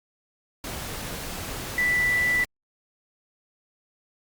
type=tone in noise; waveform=sine; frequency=1975.5 Hz; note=B6; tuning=in tune; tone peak=-20 dBFS; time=1.78-2.44 s; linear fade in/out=2 ms; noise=pink; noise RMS=-34 dBFS; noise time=0.64-2.45 s; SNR=+11 dB; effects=Opus 48 kbps